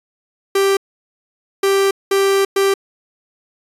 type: tone bursts at uneven times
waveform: 45% pulse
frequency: 392 Hz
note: G4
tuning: in tune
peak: -12 dBFS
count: 4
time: 0.55-0.77 / 1.63-1.91 / 2.11-2.45 / 2.56-2.74 s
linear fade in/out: 5 ms
effects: resampled to 32000 Hz